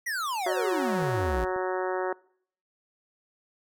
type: exponential sweep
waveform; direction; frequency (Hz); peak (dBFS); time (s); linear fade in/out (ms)
square; down; 2001 to 52; -29; 0.06-1.45; 10
type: harmonic tone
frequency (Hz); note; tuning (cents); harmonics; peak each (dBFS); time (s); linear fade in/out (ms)
185; F#3; 0; 2 / 3 / 4 / 5 / 6 / 7 / 8 / 9 / 10; -29 / -33 / -35 / -37 / -39 / -40 / -41 / -42 / -43; 0.46-2.13; 5
type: clicks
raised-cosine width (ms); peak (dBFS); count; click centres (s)
2; -31 / -31; 2; 1.025 / 1.562
effects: noise-tail reverb RT60 0.6 s tail -23 dB re dry